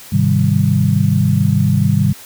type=chord; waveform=sine; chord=Ab major seventh; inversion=none; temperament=equal; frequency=103.83 / 130.81 / 155.56 / 196 Hz; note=Ab2 / C3 / Eb3 / G3; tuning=0 / 0 / 0 / 0 cents; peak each=-16 dBFS; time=0.12-2.13 s; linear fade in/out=10 ms; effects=white hiss -37 dBFS RMS until 2.25 s